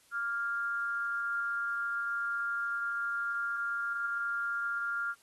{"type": "tone with amplitude modulation", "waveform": "sine", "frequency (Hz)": 1396.9, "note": "F6", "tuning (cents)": 0, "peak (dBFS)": -28, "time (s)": [0.11, 5.15], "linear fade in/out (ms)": 50, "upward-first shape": "sine", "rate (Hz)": 235, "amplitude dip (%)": 60, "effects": ["white hiss -64 dBFS RMS until 5.22 s", "AAC 32 kbps"]}